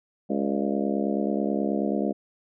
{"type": "harmonic tone with a mistuned harmonic", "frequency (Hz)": 69.3, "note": "C#2", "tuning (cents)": 0, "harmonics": [3, 4, 5, 6, 7, 8, 9, 10], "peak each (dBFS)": [-27, -29, -31, -33, -34, -35, -36, -37], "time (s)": [0.29, 2.13], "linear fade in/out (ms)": 20, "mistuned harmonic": 8, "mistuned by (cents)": 66, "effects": []}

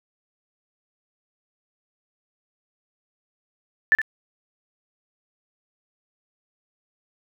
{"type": "tone with echo", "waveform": "sine", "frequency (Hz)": 1760, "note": "A6", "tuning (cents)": 0, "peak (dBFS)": -12, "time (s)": [3.92, 3.95], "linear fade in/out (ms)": 0, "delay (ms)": 66, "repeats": 1, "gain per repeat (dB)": -10, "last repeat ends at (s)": 4.016, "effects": []}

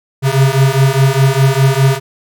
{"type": "beating tone pair", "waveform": "square", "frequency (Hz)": [132.5, 137.4], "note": ["C3", "C#3"], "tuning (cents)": [22, -15], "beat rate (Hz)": 4.9, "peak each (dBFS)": -12, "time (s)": [0.22, 2], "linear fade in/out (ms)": 50, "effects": []}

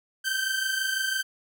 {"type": "tone pair together", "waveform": "sawtooth", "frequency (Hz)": [1542, 1568], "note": ["G6", "G6"], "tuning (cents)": [-29, 0], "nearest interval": "unison", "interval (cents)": 29, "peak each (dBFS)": -25, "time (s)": [0.24, 1.23], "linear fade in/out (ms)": 20, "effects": []}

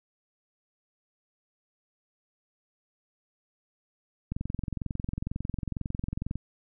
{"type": "click train", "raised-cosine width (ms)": 5, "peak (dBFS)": -19, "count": 46, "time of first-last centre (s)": [4.32, 6.356], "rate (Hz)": 22.1, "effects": []}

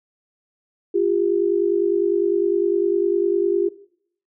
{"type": "tone pair together", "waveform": "sine", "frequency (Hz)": [349.2, 399.1], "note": ["F4", "G4"], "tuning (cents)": [0, 31], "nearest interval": "major second", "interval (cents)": 231, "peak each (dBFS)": -19, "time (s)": [0.94, 3.69], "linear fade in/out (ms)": 10, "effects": ["noise-tail reverb RT60 0.6 s tail -17 dB re dry"]}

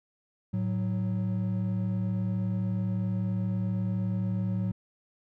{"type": "tone pair together", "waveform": "triangle", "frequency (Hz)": [109.37, 185], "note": ["A2", "F#3"], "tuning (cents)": [-10, 0], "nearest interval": "major sixth", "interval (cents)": 910, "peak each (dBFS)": -27, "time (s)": [0.53, 4.72], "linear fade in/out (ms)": 10, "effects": ["tanh soft clip ceiling -17 dBFS"]}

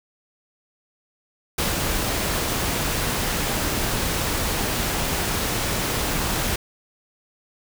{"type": "noise with ADSR envelope", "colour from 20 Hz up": "pink", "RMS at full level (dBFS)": -22, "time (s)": [1.58, 6.56], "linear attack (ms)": 6, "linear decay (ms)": 150, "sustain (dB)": -2, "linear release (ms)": 5, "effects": []}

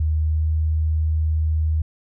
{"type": "tone with pitch glide", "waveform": "sine", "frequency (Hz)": [77.78, 78.46], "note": ["D#2", "D#2"], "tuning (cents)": [0, 15], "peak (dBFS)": -17, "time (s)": [0, 1.82], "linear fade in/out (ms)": 5, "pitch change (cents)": 15, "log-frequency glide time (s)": [0.24, 0.49], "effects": []}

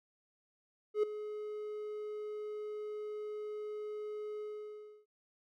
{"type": "tone with ADSR envelope", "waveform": "triangle", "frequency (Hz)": 422.8, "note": "G#4", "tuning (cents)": 31, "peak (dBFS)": -23, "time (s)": [0.94, 5.06], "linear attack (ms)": 92, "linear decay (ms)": 5, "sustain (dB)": -14, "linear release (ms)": 660, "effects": []}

